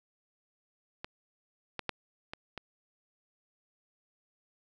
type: clicks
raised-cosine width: 0.3 ms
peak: -22 / -19 / -15 / -23 / -23 dBFS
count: 5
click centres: 1.045 / 1.793 / 1.893 / 2.335 / 2.577 s
effects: none